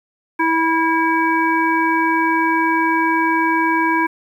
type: harmonic tone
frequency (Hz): 326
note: E4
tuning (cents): -19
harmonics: 1 / 3 / 5 / 7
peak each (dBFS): -19 / -17 / -21 / -23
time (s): 0.39-4.07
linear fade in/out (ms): 10
effects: 8-bit